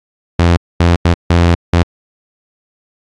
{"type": "tone bursts at uneven times", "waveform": "sawtooth", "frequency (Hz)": 85.8, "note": "F2", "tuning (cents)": -30, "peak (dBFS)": -3, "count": 5, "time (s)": [[0.39, 0.57], [0.8, 0.96], [1.05, 1.14], [1.3, 1.55], [1.73, 1.83]], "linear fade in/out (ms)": 5, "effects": ["low-pass 5000 Hz 12 dB/octave", "AAC 48 kbps"]}